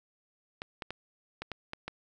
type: clicks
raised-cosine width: 0.3 ms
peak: -21 dBFS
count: 7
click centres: 0.619 / 0.822 / 0.906 / 1.42 / 1.517 / 1.734 / 1.88 s
effects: none